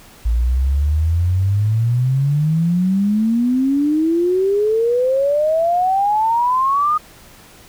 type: exponential sweep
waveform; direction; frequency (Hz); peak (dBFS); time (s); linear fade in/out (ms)
sine; up; 55.4 to 1244.5; -13; 0.25-6.98; 10
effects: pink hiss -44 dBFS RMS until 7.68 s